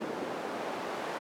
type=noise with band-pass filter sweep; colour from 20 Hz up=pink; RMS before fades=-36 dBFS; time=0-1.19 s; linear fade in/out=20 ms; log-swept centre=440 to 740 Hz; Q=0.82; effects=high-pass 200 Hz 12 dB/octave